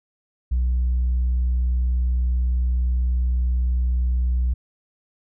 triangle tone with tanh clipping, 61.74 Hz, B1, in tune, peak -18 dBFS, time 0.51-4.54 s, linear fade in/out 10 ms, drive 6 dB, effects none

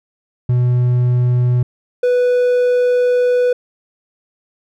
triangle tone pair in turn, 123.47 / 493.9 Hz, B2 / B4, 0 / 0 cents, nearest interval 2 octaves, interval 2400 cents, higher second, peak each -9 dBFS, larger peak neither, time 0.49-1.63 / 2.03-3.53 s, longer second, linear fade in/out 5 ms, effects none

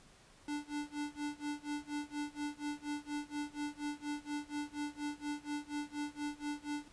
square tone with tremolo, 293.7 Hz, D4, in tune, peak -36 dBFS, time 0.48-6.88 s, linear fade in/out 2 ms, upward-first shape sine, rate 4.2 Hz, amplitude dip 95%, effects pink hiss -62 dBFS RMS until 6.92 s + resampled to 22050 Hz

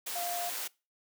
sine tone in noise, 700 Hz, F5, 4 cents sharp, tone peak -34 dBFS, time 0.15-0.5 s, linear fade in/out 10 ms, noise white, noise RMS -37 dBFS, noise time 0.06-0.68 s, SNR 0 dB, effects noise-tail reverb RT60 0.3 s tail -24 dB re dry + high-pass 400 Hz 12 dB/octave

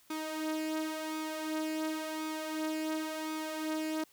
sawtooth tone with flanger, 313.1 Hz, D#4, 11 cents sharp, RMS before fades -36 dBFS, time 0.1-4.04 s, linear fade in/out 5 ms, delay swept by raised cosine 0.83 to 3.63 ms, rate 0.93 Hz, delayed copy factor +0.55, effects white hiss -64 dBFS RMS until 4.12 s

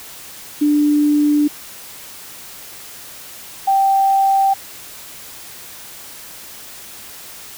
sine tone pair in turn, 295.3 / 781.1 Hz, D4 / G5, +10 / -6 cents, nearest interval octave + perfect fourth, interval 1684 cents, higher second, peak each -11 dBFS, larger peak neither, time 0.61-1.48 / 3.67-4.54 s, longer neither, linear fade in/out 10 ms, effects white hiss -36 dBFS RMS until 7.57 s

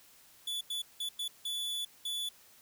45% pulse tone bursts at uneven times, 3452 Hz, A7, 34 cents flat, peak -34 dBFS, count 6, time 0.47-0.61 / 0.7-0.82 / 1-1.09 / 1.19-1.28 / 1.45-1.85 / 2.05-2.29 s, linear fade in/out 5 ms, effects white hiss -60 dBFS RMS until 2.61 s

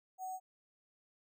sine tone with sample-and-hold, 748 Hz, F#5, 19 cents sharp, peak -39 dBFS, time 0.18-0.4 s, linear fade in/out 50 ms, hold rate 7350 Hz, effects none

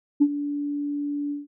sine tone with ADSR envelope, 289.2 Hz, D4, 27 cents flat, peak -11 dBFS, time 0.2-1.47 s, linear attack 19 ms, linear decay 57 ms, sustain -14 dB, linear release 160 ms, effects tanh soft clip ceiling -7 dBFS

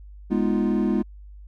triangle chord, F half-diminished seventh, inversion first, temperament equal, 207.7 / 246.9 / 311.1 / 349.2 Hz, Ab3 / Cb4 / Eb4 / F4, 0 / 0 / 0 / 0 cents, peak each -21 / -23 / -25 / -25 dBFS, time 0.3-1.03 s, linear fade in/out 20 ms, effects added 50 Hz sine -40 dBFS peak until 1.47 s

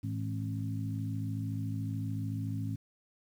harmonic tone with a mistuned harmonic, 53.7 Hz, A1, 41 cents flat, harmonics 2 / 3 / 4 / 5, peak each -34 / -41 / -43 / -40 dBFS, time 0.03-2.76 s, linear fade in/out 10 ms, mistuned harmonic 4, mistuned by -43 cents, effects 10-bit

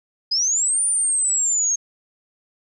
sine linear two-way sweep, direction up then down, 4894 to 9380 to 6400 Hz, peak -17 dBFS, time 0.31-1.76 s, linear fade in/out 10 ms, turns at 0.84 s, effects none

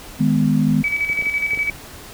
sine chord, G# minor, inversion second, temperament just, 155.74 / 207.7 / 249.2 Hz, D#3 / G#3 / B3, +2 / 0 / +16 cents, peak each -18 dBFS, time 0.19-0.83 s, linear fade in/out 20 ms
sine tone with tremolo, 2286 Hz, D7, 47 cents flat, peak -16 dBFS, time 0.84-1.7 s, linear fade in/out 2 ms, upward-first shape square, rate 12 Hz, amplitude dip 55%
clicks, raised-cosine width 2 ms, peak -21 dBFS, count 7, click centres 1.099 / 1.191 / 1.224 / 1.269 / 1.534 / 1.575 / 1.698 s
effects pink hiss -38 dBFS RMS until 2.13 s

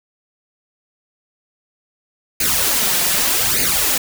white noise with flanger, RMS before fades -17 dBFS, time 2.4-3.98 s, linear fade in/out 5 ms, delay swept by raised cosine 0.44 to 5.74 ms, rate 0.83 Hz, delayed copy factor +0.75, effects none

